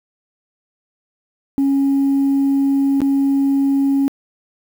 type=tone with dropouts; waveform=sine; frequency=275.5 Hz; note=C#4; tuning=11 cents flat; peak=-11 dBFS; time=1.58-4.08 s; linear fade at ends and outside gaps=0 ms; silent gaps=3.005-3.017 s; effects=tanh soft clip ceiling -10 dBFS + 7-bit